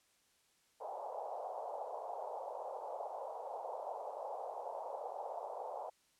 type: band-pass noise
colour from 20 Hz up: white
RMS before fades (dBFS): -44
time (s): 0.8-5.9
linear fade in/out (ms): 10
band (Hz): 490 to 900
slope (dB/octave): 48
effects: white hiss -73 dBFS RMS until 6.19 s + low-pass 10000 Hz 12 dB/octave